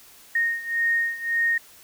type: beating tone pair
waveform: sine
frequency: 1853 / 1854.8 Hz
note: A#6 / A#6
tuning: -11 / -9 cents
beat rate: 1.8 Hz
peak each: -23 / -26 dBFS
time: 0.35-1.58 s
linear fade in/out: 5 ms
effects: white hiss -50 dBFS RMS until 1.83 s